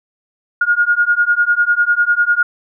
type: beating tone pair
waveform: sine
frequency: 1424 / 1434 Hz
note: F6 / F6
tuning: +33 / +45 cents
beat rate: 10 Hz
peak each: -14 dBFS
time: 0.61-2.43 s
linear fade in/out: 5 ms
effects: none